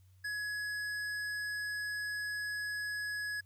triangle tone with hard clipping, 1682 Hz, G#6, 22 cents sharp, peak -37 dBFS, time 0.24-3.41 s, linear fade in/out 10 ms, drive 15 dB, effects added 93 Hz sine -59 dBFS peak until 3.45 s + white hiss -75 dBFS RMS until 3.45 s

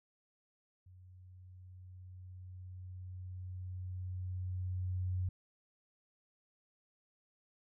sine tone with level ramp, 91.7 Hz, F#2, 15 cents flat, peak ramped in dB -55 to -32 dBFS, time 0.86-5.29 s, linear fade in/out 5 ms, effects none

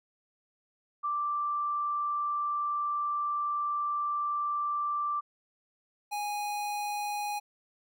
sine / square tone pair in turn, 1174.7 / 827.5 Hz, D6 / G#5, 0 / -6 cents, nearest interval tritone, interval 606 cents, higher first, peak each -28 / -32 dBFS, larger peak first, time 1.03-5.21 / 6.11-7.4 s, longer first, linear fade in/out 20 ms, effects none

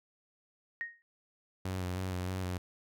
sine tone with exponential decay, 1864.7 Hz, A#6, in tune, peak -31 dBFS, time 0.81-1.02 s, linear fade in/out 0 ms, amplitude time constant 44 ms
sawtooth tone with vibrato, 92 Hz, F#2, 9 cents flat, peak -30 dBFS, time 1.65-2.58 s, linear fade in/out 5 ms, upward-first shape square, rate 3.2 Hz, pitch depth 28 cents each way
effects none

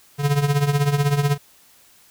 square tone with tremolo, 143.5 Hz, D3, 40 cents flat, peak -14 dBFS, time 0.18-1.38 s, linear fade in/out 50 ms, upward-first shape triangle, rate 16 Hz, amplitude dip 80%, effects white hiss -53 dBFS RMS until 2.1 s

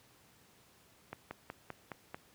slowing click train, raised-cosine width 0.5 ms, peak -26 dBFS, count 6, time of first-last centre 1.13-2.145 s, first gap 180 ms, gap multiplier 1.06, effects pink hiss -64 dBFS RMS until 2.34 s + high-pass 80 Hz 12 dB/octave

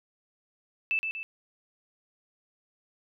sine tone with echo, 2637 Hz, E7, in tune, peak -24 dBFS, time 0.91-0.99 s, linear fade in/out 0 ms, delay 120 ms, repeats 2, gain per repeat -5 dB, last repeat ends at 1.23 s, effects none

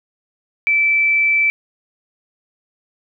sine tone, 2322 Hz, D7, 20 cents flat, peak -12 dBFS, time 0.67-1.5 s, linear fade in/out 0 ms, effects none

